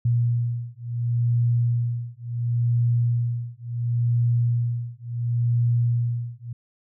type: beating tone pair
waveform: sine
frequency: 118.7 / 119.41 Hz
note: A#2 / A#2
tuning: +32 / +42 cents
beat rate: 0.71 Hz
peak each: -23 / -23 dBFS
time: 0.05-6.53 s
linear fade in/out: 5 ms
effects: none